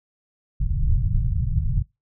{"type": "low-pass noise", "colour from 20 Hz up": "pink", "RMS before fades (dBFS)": -21, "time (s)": [0.6, 1.83], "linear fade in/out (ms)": 10, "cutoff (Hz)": 150, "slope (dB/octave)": 48, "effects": ["noise-tail reverb RT60 0.2 s tail -22 dB re dry"]}